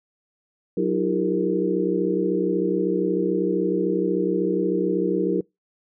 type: tone cluster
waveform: sine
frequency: 185.3 / 309.5 / 342.4 / 398.6 / 465.7 Hz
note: F#3 / D#4 / F4 / G4 / A#4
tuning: +3 / -9 / -34 / +29 / -2 cents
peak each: -26 dBFS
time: 0.77-5.41 s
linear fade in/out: 5 ms
effects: noise-tail reverb RT60 0.2 s tail -25 dB re dry